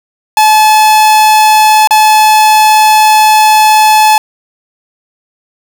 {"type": "tone with dropouts", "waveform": "45% pulse", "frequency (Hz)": 861, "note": "A5", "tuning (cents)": -38, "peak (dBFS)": -3, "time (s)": [0.37, 4.18], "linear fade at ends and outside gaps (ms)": 2, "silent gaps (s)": [1.874, 1.908], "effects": []}